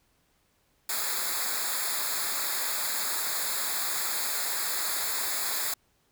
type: noise with comb filter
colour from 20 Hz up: white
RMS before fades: -30 dBFS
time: 0.89-5.74 s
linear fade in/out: 5 ms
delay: 0.34 ms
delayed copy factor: -0.95
effects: pink hiss -69 dBFS RMS until 6.11 s